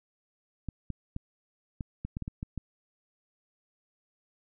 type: clicks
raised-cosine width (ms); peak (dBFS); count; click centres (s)
5; -22; 10; 0.687 / 0.903 / 1.164 / 1.808 / 2.05 / 2.169 / 2.223 / 2.279 / 2.429 / 2.577
effects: none